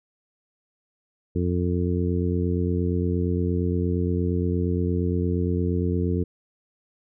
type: harmonic tone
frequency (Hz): 88.6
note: F2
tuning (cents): +25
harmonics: 1 / 2 / 3 / 4 / 5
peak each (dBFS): -24 / -27 / -29 / -30 / -31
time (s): 1.35-6.24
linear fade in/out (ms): 10
effects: none